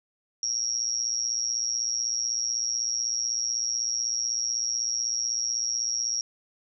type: tone with amplitude modulation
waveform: sine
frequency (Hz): 5620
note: F8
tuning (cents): +10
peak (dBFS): -21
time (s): 0.43-6.21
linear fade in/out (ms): 2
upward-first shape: sine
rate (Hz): 116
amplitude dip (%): 100
effects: none